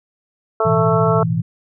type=harmonic tone; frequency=221.2 Hz; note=A3; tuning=9 cents sharp; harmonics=2 / 3 / 4 / 5 / 6; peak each=-18 / -19 / -25 / -23 / -21 dBFS; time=0.6-1.23 s; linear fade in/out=2 ms
type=chord; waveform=sine; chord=A suspended second; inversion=none; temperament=equal; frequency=110 / 123.47 / 164.81 Hz; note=A2 / B2 / E3; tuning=0 / 0 / 0 cents; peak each=-23 / -22 / -18 dBFS; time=0.65-1.42 s; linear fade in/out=10 ms
effects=none